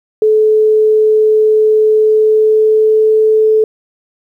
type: tone with pitch glide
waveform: sine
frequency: 431.9 to 435.2 Hz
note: A4 to A4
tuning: -32 to -19 cents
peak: -6 dBFS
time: 0.22-3.64 s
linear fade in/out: 2 ms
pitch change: +13 cents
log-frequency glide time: 1.95-3.12 s
effects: 8-bit